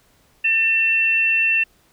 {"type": "tone pair together", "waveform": "sine", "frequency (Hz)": [1788, 2696], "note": ["A6", "E7"], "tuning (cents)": [27, 38], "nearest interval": "perfect fifth", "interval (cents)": 711, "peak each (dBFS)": [-25, -15], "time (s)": [0.44, 1.64], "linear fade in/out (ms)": 10, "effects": ["pink hiss -58 dBFS RMS until 1.92 s"]}